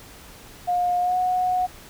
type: tone with pitch glide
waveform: sine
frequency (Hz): 713 to 731.8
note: F5 to F#5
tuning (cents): +36 to -19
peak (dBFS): -19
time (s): 0.67-1.67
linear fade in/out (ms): 20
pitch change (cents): +45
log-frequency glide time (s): 1-1.16
effects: pink hiss -45 dBFS RMS until 1.89 s